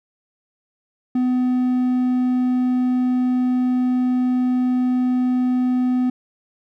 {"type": "tone", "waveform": "triangle", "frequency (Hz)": 251.5, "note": "B3", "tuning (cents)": 32, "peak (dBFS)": -14, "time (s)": [1.15, 6.1], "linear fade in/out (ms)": 5, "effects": []}